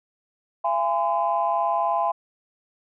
sine tone cluster, 679 / 822 / 1023 Hz, F5 / G#5 / C6, -49 / -18 / -39 cents, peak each -24 dBFS, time 0.64-2.12 s, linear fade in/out 10 ms, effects tanh soft clip ceiling -11 dBFS

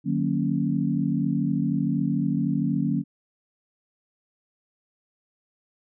sine chord, D# minor seventh, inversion none, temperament equal with one note detuned, 151.66 / 185 / 233.1 / 277.2 Hz, D#3 / F#3 / A#3 / C#4, -44 / 0 / 0 / 0 cents, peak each -27 dBFS, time 0.04-3.04 s, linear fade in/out 50 ms, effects none

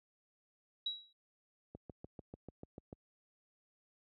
sine tone with exponential decay, 3878 Hz, B7, 32 cents flat, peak -32 dBFS, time 0.86-1.13 s, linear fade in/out 5 ms, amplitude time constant 57 ms
click train, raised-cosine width 2 ms, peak -34 dBFS, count 9, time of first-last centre 1.75-2.928 s, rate 6.79 Hz
effects high-pass 60 Hz 12 dB/octave

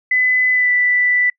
sine tone with pitch glide, 2009 to 1979.1 Hz, B6 to B6, +29 to +3 cents, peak -12 dBFS, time 0.11-1.3 s, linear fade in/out 5 ms, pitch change -26 cents, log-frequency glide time 0.52-0.71 s, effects noise-tail reverb RT60 0.1 s tail -26 dB re dry

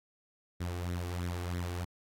sawtooth tone with flanger, 88.1 Hz, F2, 16 cents sharp, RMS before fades -36 dBFS, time 0.6-1.85 s, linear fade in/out 10 ms, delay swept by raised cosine 0.52 to 2.72 ms, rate 3.1 Hz, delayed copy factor +0.55, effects AAC 48 kbps

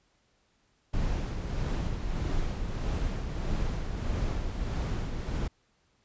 brown noise with tremolo, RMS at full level -29 dBFS, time 0.93-5.48 s, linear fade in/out 10 ms, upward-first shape sine, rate 1.6 Hz, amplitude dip 40%, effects pink hiss -70 dBFS RMS until 6.04 s + resampled to 16000 Hz

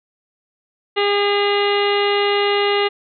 harmonic tone with a mistuned harmonic, 406.4 Hz, G#4, 38 cents flat, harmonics 1 / 2 / 3 / 4 / 5 / 6 / 7 / 8 / 9 / 10, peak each -17 / -23 / -25 / -32 / -24 / -33 / -24 / -33 / -32 / -33 dBFS, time 0.96-2.89 s, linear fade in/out 20 ms, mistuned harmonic 8, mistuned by +41 cents, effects none

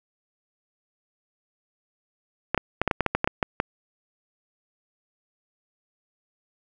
clicks, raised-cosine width 0.5 ms, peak -6 dBFS, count 12, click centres 2.546 / 2.577 / 2.816 / 2.877 / 2.912 / 3.007 / 3.063 / 3.15 / 3.244 / 3.275 / 3.428 / 3.601 s, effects none

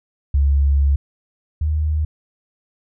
sine tone pair in turn, 70 / 76.72 Hz, C#2 / D#2, +18 / -24 cents, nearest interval major second, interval 158 cents, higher second, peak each -12 / -16 dBFS, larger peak first, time 0.34-0.96 / 1.61-2.05 s, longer first, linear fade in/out 5 ms, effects none

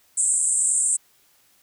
white band-pass noise, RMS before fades -21 dBFS, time 0.17-0.97 s, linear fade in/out 10 ms, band 7600 to 8900 Hz, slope 96 dB/octave, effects white hiss -60 dBFS RMS until 1.62 s

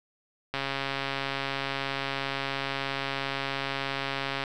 click train, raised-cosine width 0.3 ms, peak -14 dBFS, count 535, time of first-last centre 0.54-4.438 s, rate 137 Hz, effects none

